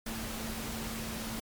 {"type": "tone in noise", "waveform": "sine", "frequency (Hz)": 223.8, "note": "A3", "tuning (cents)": 30, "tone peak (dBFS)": -40, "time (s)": [0.06, 1.4], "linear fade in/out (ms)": 5, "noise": "pink", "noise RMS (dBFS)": -39, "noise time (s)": [0.06, 1.4], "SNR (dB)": -4, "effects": ["MP3 96 kbps"]}